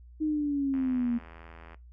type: linear sweep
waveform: sine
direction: down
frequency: 312.4 to 233.4 Hz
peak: -25 dBFS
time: 0.2-1.19 s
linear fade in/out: 20 ms
type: click train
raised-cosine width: 0.5 ms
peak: -33 dBFS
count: 84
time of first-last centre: 0.74-1.745 s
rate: 82.6 Hz
effects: noise-tail reverb RT60 0.2 s tail -19 dB re dry + added 60 Hz sine -48 dBFS peak until 1.92 s